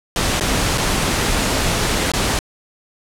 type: noise with dropouts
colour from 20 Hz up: pink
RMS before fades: -18 dBFS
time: 0.16-2.39 s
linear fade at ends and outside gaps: 1 ms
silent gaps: 0.398-0.409 / 0.776-0.78 / 2.118-2.136 s
effects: low-pass 10000 Hz 12 dB/octave